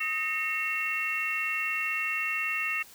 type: tone cluster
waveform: sine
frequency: 1261 / 1835 / 2180 / 2719 Hz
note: D#6 / A#6 / C#7 / F7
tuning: +23 / -28 / -29 / -47 cents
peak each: -37 / -35 / -33 / -30 dBFS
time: 0-2.83 s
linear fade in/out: 10 ms
effects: white hiss -52 dBFS RMS until 2.94 s